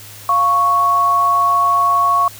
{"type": "tone pair together", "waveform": "sine", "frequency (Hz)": [698.5, 1108.8], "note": ["F5", "C#6"], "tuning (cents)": [0, 0], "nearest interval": "minor sixth", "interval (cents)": 800, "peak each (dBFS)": [-21, -11], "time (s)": [0.29, 2.28], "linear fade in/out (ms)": 2, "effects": ["added 103 Hz sine -41 dBFS peak until 2.39 s", "white hiss -37 dBFS RMS until 2.39 s"]}